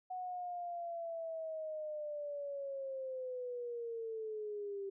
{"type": "linear sweep", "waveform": "sine", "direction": "down", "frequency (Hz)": [740, 390], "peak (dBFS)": -39, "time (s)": [0.1, 4.9], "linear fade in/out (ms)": 10, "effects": []}